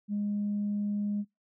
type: tone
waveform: sine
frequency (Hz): 205.8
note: G#3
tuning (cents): -16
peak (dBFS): -27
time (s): 0.08-1.25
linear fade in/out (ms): 50
effects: noise-tail reverb RT60 0.2 s tail -25 dB re dry + tanh soft clip ceiling -24 dBFS